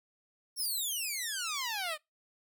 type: exponential sweep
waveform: 10% pulse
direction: down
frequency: 5588 to 590 Hz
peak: -25 dBFS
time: 0.56-1.98 s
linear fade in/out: 50 ms
type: noise with exponential growth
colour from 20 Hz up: violet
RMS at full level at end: -40 dBFS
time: 0.57-0.66 s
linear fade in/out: 0 ms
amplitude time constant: 18 ms
effects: noise-tail reverb RT60 0.2 s tail -25 dB re dry